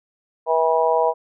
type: harmonic tone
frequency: 161.9 Hz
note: E3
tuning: 31 cents flat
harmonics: 3 / 4 / 5 / 6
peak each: -20 / -20 / -23 / -21 dBFS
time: 0.46-1.14 s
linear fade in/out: 50 ms
effects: none